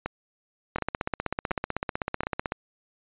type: two click trains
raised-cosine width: 0.5 ms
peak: -12 / -14 dBFS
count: 29 / 4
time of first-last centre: 0.76-2.521 / 0.06-2.234 s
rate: 15.9 / 1.38 Hz
effects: resampled to 8000 Hz